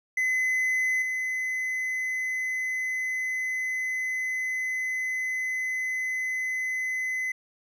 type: tone with level steps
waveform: triangle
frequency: 2030 Hz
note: B6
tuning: 47 cents sharp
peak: -21 / -25 dBFS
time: 0.17-7.32 s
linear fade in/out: 5 ms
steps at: 1.02 s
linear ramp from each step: 2 ms
effects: none